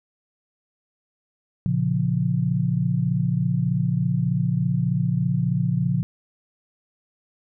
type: chord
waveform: sine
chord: Bb minor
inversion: none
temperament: just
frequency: 116.54 / 139.85 / 174.81 Hz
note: Bb2 / Db3 / F3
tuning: 0 / +16 / +2 cents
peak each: -25 / -23 / -23 dBFS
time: 1.66-6.03 s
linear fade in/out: 0 ms
effects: none